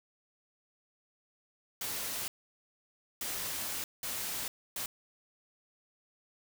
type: noise bursts at uneven times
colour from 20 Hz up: white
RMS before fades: -37 dBFS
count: 4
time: 1.81-2.28 / 3.21-3.84 / 4.03-4.48 / 4.76-4.86 s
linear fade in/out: 2 ms
effects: none